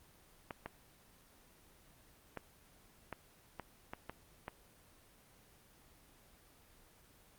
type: clicks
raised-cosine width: 0.5 ms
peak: -26 dBFS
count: 8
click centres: 0.508 / 0.66 / 2.373 / 3.127 / 3.597 / 3.935 / 4.096 / 4.481 s
effects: pink hiss -64 dBFS RMS until 7.38 s + Opus 24 kbps